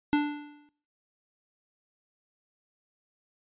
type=tone with exponential decay; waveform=square; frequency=293.7 Hz; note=D4; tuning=in tune; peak=-20 dBFS; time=0.13-0.69 s; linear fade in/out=0 ms; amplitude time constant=120 ms; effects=noise-tail reverb RT60 0.5 s tail -20 dB re dry + resampled to 8000 Hz